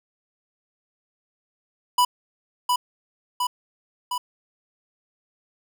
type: tone with echo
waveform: square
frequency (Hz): 987.8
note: B5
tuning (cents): 0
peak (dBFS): -16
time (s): 1.98-2.05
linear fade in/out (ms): 5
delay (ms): 710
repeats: 3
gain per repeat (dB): -3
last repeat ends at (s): 4.18
effects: none